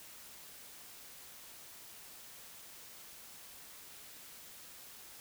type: silence
effects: white hiss -53 dBFS RMS until 5.2 s